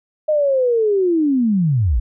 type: linear sweep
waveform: sine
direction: down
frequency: 622.3 to 46.96 Hz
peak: -13 dBFS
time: 0.28-2 s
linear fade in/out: 10 ms
effects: none